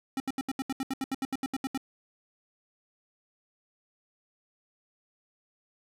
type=tone bursts; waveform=square; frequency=266.9 Hz; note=C4; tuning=35 cents sharp; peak=-29 dBFS; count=16; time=0.17-1.776 s; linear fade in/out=2 ms; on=31 ms; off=74 ms; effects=resampled to 32000 Hz + 10-bit